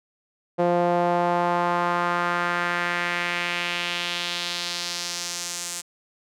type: tone with band-pass filter sweep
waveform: sawtooth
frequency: 174.61 Hz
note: F3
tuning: in tune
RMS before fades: -25 dBFS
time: 0.58-5.82 s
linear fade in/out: 20 ms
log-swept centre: 560 to 7700 Hz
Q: 1.9
effects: none